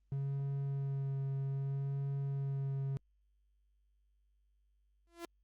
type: tone with vibrato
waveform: triangle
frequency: 137.6 Hz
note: C#3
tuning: 12 cents flat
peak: -32 dBFS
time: 0.12-2.97 s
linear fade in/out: 0 ms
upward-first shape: sine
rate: 0.63 Hz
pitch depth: 15 cents each way
type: tone with exponential growth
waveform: sawtooth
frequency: 340.3 Hz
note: F4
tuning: 45 cents flat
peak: -35 dBFS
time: 5.07-5.25 s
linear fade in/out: 0 ms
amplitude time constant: 38 ms
effects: added 50 Hz sine -70 dBFS peak until 5.43 s + Opus 32 kbps